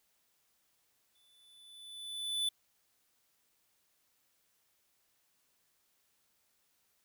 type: tone with exponential growth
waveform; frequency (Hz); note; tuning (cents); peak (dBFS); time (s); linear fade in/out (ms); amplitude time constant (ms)
square; 3489; A7; -15; -30; 1.15-2.49; 5; 290
effects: white hiss -75 dBFS RMS until 7.04 s